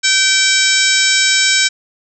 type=harmonic tone with a mistuned harmonic; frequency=771 Hz; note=G5; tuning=29 cents flat; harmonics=2 / 3 / 4 / 5 / 6 / 7 / 8 / 9 / 10; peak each=-17 / -17 / -21 / -18 / -23 / -17 / -23 / -20 / -20 dBFS; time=0.03-1.69 s; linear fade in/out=20 ms; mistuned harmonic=4; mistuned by=+31 cents; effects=none